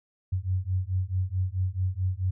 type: beating tone pair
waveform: sine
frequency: 90.8 / 95.4 Hz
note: F#2 / G2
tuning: -32 / -47 cents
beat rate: 4.6 Hz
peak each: -28 dBFS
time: 0.32-2.31 s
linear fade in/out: 10 ms
effects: none